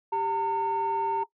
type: tone pair together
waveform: sine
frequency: 394.4 / 910.8 Hz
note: G4 / A#5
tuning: +11 / -40 cents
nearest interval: octave + major second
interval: 1449 cents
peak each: -31 / -23 dBFS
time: 0.12-1.24 s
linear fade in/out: 10 ms
effects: noise-tail reverb RT60 0.1 s tail -17 dB re dry + tanh soft clip ceiling -21 dBFS